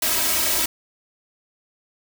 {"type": "noise with comb filter", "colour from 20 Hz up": "white", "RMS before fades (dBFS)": -21, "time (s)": [0.02, 0.66], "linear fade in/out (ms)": 5, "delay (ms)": 3.1, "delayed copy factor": 0.9, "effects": []}